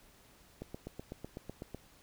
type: click train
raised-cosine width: 2 ms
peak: -28 dBFS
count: 10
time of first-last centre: 0.62-1.746 s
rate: 7.99 Hz
effects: pink hiss -62 dBFS RMS until 2.02 s